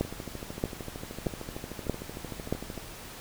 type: two click trains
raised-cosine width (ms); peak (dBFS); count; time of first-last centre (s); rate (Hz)
2; -24 / -13; 37 / 5; 0.05-2.777 / 0.01-2.526; 13.2 / 1.59
effects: pink hiss -44 dBFS RMS until 3.2 s